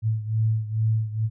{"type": "beating tone pair", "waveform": "sine", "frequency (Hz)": [109.6, 111.9], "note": ["A2", "A2"], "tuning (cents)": [-6, 30], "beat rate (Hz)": 2.3, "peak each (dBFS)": [-22, -26], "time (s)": [0.02, 1.3], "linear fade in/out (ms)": 50, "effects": []}